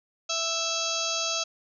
harmonic tone with a mistuned harmonic, 659.3 Hz, E5, in tune, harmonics 1 / 2 / 4 / 5 / 6 / 7 / 8 / 9 / 10, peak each -35 / -35 / -35 / -35 / -35 / -35 / -35 / -35 / -35 dBFS, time 0.29-1.44 s, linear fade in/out 10 ms, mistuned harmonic 9, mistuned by +48 cents, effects none

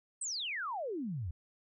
sine exponential sweep, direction down, 8710 to 76.2 Hz, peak -35 dBFS, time 0.21-1.31 s, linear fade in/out 5 ms, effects none

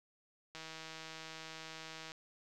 click train, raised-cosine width 0.2 ms, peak -30 dBFS, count 252, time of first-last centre 0.55-2.119 s, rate 160 Hz, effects none

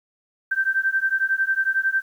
sine beating tone pair, 1557 / 1568 Hz, G6 / G6, -12 / 0 cents, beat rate 11 Hz, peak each -22 dBFS, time 0.51-2.02 s, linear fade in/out 10 ms, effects 9-bit

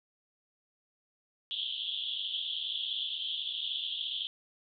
white band-pass noise, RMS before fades -36 dBFS, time 1.51-4.27 s, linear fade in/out 0 ms, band 3100 to 3500 Hz, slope 96 dB/octave, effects none

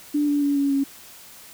sine tone with pitch steps, 293.7 / 289.2 / 284.7 / 280.3 / 275.9 Hz, D4 / D4 / C#4 / C#4 / C#4, 0 / -27 / +46 / +19 / -8 cents, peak -18 dBFS, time 0.14-0.84 s, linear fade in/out 10 ms, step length 140 ms, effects white hiss -45 dBFS RMS until 1.53 s

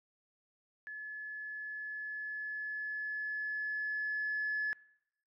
sine tone with level ramp, 1714 Hz, A6, 46 cents flat, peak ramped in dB -41 to -30 dBFS, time 0.87-4.73 s, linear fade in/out 0 ms, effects noise-tail reverb RT60 0.8 s tail -23 dB re dry + tanh soft clip ceiling -28 dBFS

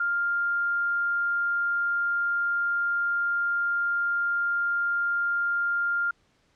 sine tone, 1400 Hz, F6, 4 cents sharp, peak -23 dBFS, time 0-6.11 s, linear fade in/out 5 ms, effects pink hiss -66 dBFS RMS until 6.55 s + low-pass 6000 Hz 12 dB/octave

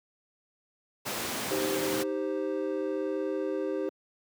pink noise, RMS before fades -32 dBFS, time 1.05-2.04 s, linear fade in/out 20 ms
triangle chord, C minor, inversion first, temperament equal, 311.1 / 392 / 523.3 Hz, Eb4 / G4 / C5, 0 / 0 / 0 cents, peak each -31 / -30 / -32 dBFS, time 1.51-3.89 s, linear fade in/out 0 ms
effects high-pass 200 Hz 12 dB/octave

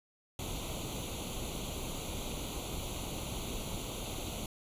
pink noise with comb filter, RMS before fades -39 dBFS, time 0.39-4.46 s, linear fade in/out 2 ms, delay 0.29 ms, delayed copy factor +0.9, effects resampled to 32000 Hz

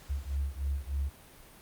sine beating tone pair, 68 / 71.3 Hz, C#2 / C#2, -33 / +49 cents, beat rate 3.3 Hz, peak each -33 / -34 dBFS, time 0.09-1.1 s, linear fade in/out 20 ms, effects pink hiss -54 dBFS RMS until 1.61 s + Opus 48 kbps

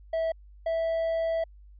triangle tone pair in turn, 652 / 656.5 Hz, E5 / E5, -19 / -7 cents, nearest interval unison, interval 12 cents, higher second, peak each -23 dBFS, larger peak neither, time 0.13-0.32 / 0.66-1.44 s, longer second, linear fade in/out 5 ms, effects added 50 Hz sine -48 dBFS peak until 1.79 s + resampled to 11025 Hz

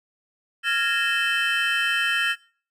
triangle tone cluster, 1381 / 1665 / 1838 / 2618 / 3083 Hz, F6 / G#6 / A#6 / E7 / G7, -20 / +4 / -25 / -13 / -29 cents, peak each -25 dBFS, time 0.63-2.36 s, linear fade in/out 50 ms, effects noise-tail reverb RT60 0.4 s tail -19 dB re dry

